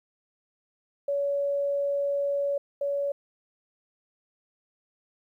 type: tone pair in turn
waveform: sine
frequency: 565 / 565 Hz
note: C#5 / C#5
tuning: +33 / +33 cents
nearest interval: unison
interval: 0 cents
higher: neither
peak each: -24 / -25 dBFS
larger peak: first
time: 1.08-2.58 / 2.81-3.12 s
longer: first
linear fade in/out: 5 ms
effects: 11-bit